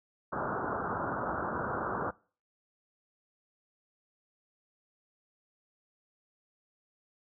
white low-pass noise, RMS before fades -34 dBFS, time 0.32-2.11 s, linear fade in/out 10 ms, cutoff 1500 Hz, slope 96 dB/octave, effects noise-tail reverb RT60 0.4 s tail -23 dB re dry + high-pass 80 Hz 12 dB/octave

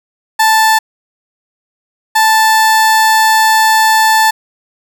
30% pulse tone pair in turn, 880 / 880 Hz, A5 / A5, 0 / 0 cents, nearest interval unison, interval 0 cents, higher neither, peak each -4 dBFS, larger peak neither, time 0.39-0.79 / 2.15-4.31 s, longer second, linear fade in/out 10 ms, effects none

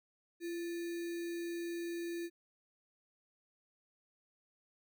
sine tone with sample-and-hold, 340.6 Hz, F4, 43 cents flat, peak -37 dBFS, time 0.4-2.3 s, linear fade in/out 50 ms, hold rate 2100 Hz, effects none

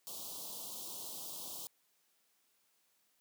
white band-stop noise, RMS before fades -45 dBFS, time 0.07-1.67 s, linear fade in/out 0 ms, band 1100 to 3100 Hz, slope 48 dB/octave, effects white hiss -75 dBFS RMS until 3.2 s + high-pass 150 Hz 12 dB/octave

